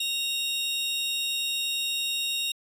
40% pulse tone pair together, 2779 / 3748 Hz, F7 / A#7, -9 / +9 cents, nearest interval perfect fourth, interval 518 cents, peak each -30 / -27 dBFS, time 0-2.52 s, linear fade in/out 5 ms, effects resampled to 32000 Hz

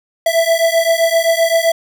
square beating tone pair, 659 / 666.7 Hz, E5 / E5, -1 / +19 cents, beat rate 7.7 Hz, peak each -15 dBFS, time 0.26-1.72 s, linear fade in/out 5 ms, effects none

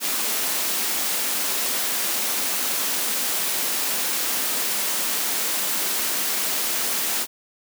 white high-pass noise, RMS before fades -24 dBFS, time 0-7.27 s, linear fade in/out 50 ms, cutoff 180 Hz, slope 48 dB/octave, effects none

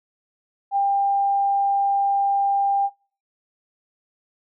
sine tone, 796 Hz, G5, 26 cents sharp, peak -17 dBFS, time 0.71-2.9 s, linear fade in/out 50 ms, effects noise-tail reverb RT60 0.4 s tail -24 dB re dry

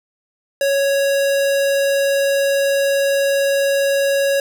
square tone with vibrato, 554.4 Hz, C#5, in tune, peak -15 dBFS, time 0.61-4.4 s, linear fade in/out 2 ms, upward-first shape sine, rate 20 Hz, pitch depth 8 cents each way, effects none

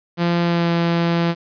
sawtooth tone with pitch glide, 171.9 to 169.53 Hz, F3 to E3, -27 to +49 cents, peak -12 dBFS, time 0.17-1.35 s, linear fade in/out 50 ms, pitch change -24 cents, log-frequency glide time 0.41-0.71 s, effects resampled to 11025 Hz + 8-bit

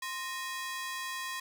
sawtooth ring-modulated tone, 1452 Hz, F#6, 33 cents flat, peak -29 dBFS, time 0.02-1.4 s, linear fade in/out 5 ms, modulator 405 Hz, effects none

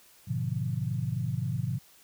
sine chord, G# diminished seventh, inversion none, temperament equal, 103.83 / 123.47 / 146.83 / 174.61 Hz, G#2 / B2 / D3 / F3, 0 / 0 / 0 / 0 cents, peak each -35 / -31 / -34 / -36 dBFS, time 0.27-1.79 s, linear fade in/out 20 ms, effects white hiss -58 dBFS RMS until 2.03 s

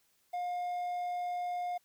triangle tone with quantisation, 712 Hz, F5, 33 cents sharp, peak -31 dBFS, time 0.33-1.78 s, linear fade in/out 10 ms, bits 10, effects white hiss -72 dBFS RMS until 1.84 s

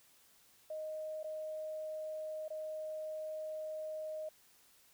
sine tone with dropouts, 622.3 Hz, D#5, in tune, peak -39 dBFS, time 0.7-4.29 s, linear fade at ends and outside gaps 5 ms, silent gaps 1.231-1.242 / 2.482-2.503 s, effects white hiss -66 dBFS RMS until 4.93 s

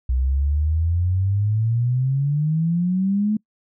sine exponential sweep, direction up, 61.8 to 216.8 Hz, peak -17 dBFS, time 0.09-3.37 s, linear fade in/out 5 ms, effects noise-tail reverb RT60 0.1 s tail -25 dB re dry

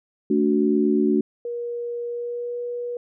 sine chord, D major, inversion second, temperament equal with one note detuned, 220 / 288.6 / 370 Hz, A3 / D4 / F#4, 0 / -30 / 0 cents, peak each -21 dBFS, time 0.3-1.21 s, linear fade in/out 5 ms
sine tone with pitch glide, 476.3 to 483.2 Hz, A#4 to B4, +37 to -38 cents, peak -26 dBFS, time 1.45-2.97 s, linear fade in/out 2 ms, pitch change +25 cents, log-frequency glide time 2.06-2.59 s
effects none

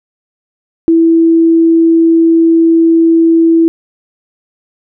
sine tone, 329.6 Hz, E4, in tune, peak -4 dBFS, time 0.88-3.68 s, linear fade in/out 0 ms, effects none

